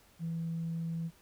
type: tone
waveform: sine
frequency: 165.4 Hz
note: E3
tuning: 6 cents sharp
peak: -32 dBFS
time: 0.19-1.11 s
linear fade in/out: 50 ms
effects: tanh soft clip ceiling -29 dBFS + pink hiss -63 dBFS RMS until 1.21 s